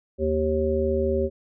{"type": "harmonic tone", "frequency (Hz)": 77.78, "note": "D#2", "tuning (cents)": 0, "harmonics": [1, 3, 5, 7], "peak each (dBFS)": [-27, -29, -24, -26], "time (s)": [0.18, 1.3], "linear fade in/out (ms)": 50, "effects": []}